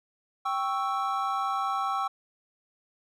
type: chord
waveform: triangle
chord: C# diminished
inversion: second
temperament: equal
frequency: 784 / 1108.7 / 1318.5 Hz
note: G5 / C#6 / E6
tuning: 0 / 0 / 0 cents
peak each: -29 dBFS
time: 0.45-2.08 s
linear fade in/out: 10 ms
effects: none